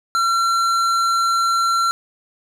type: tone with hard clipping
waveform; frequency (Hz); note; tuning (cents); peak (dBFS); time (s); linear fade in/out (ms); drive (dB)
triangle; 1360; F6; -46; -17; 0.15-1.91; 0; 15
effects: none